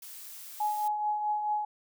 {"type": "noise", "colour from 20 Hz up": "blue", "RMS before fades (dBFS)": -45, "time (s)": [0.02, 0.88], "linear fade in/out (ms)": 5}
{"type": "tone with tremolo", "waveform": "sine", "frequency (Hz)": 842, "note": "G#5", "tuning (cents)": 24, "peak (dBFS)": -25, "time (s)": [0.6, 1.65], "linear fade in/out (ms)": 5, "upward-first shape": "triangle", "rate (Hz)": 4.6, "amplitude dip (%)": 50}
{"effects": []}